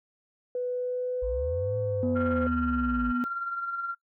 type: tone with pitch glide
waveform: sine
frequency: 495.7 to 513.5 Hz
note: B4 to C5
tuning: +6 to -33 cents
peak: -27 dBFS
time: 0.55-2.47 s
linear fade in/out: 2 ms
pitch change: +61 cents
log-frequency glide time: 0.66-2.33 s
type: linear two-way sweep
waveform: sine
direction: up then down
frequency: 49.98 to 109.5 to 49.98 Hz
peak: -30 dBFS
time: 1.22-3.12 s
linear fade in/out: 10 ms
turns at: 1.77 s
type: tone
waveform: sine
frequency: 246.5 Hz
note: B3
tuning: 3 cents flat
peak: -25 dBFS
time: 2.03-3.24 s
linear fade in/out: 0 ms
type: tone with tremolo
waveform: sine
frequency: 1378 Hz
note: F6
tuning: 24 cents flat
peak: -27 dBFS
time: 2.15-3.95 s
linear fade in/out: 20 ms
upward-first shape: sine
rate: 19 Hz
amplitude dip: 45%
effects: noise-tail reverb RT60 0.1 s tail -23 dB re dry + tanh soft clip ceiling -18 dBFS